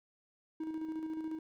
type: tone with tremolo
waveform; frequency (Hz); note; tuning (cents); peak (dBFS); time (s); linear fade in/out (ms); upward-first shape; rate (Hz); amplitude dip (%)
triangle; 316.8; D#4; +31; -33; 0.6-1.39; 5; square; 14; 40
effects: none